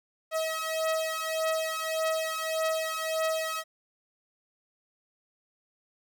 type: beating tone pair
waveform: sawtooth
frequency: 639 / 640.7 Hz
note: D#5 / E5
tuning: +46 / -49 cents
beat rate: 1.7 Hz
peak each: -27 dBFS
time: 0.31-3.64 s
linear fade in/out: 50 ms
effects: none